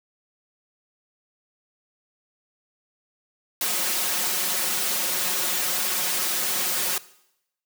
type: noise with comb filter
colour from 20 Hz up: white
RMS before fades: -25 dBFS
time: 3.61-6.98 s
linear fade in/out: 2 ms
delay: 5.5 ms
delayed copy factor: +0.95
effects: noise-tail reverb RT60 0.8 s tail -19 dB re dry + high-pass 200 Hz 12 dB/octave